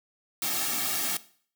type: noise with comb filter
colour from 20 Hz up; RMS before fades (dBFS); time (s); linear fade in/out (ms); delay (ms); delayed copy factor
white; -29; 0.42-1.17; 2; 2; -0.9
effects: noise-tail reverb RT60 0.5 s tail -17 dB re dry + high-pass 150 Hz 12 dB/octave